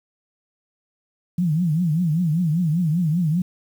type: tone with vibrato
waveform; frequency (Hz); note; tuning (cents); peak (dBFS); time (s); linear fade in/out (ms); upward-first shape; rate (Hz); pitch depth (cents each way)
sine; 165.2; E3; +4; -17; 1.38-3.42; 5; triangle; 5.1; 210
effects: 8-bit